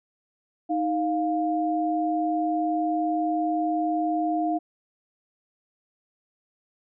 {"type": "tone pair together", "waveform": "sine", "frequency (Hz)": [312.9, 702.4], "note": ["D#4", "F5"], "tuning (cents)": [10, 10], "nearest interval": "octave + major second", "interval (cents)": 1400, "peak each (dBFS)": -25, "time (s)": [0.69, 4.59], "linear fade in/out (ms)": 20, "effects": []}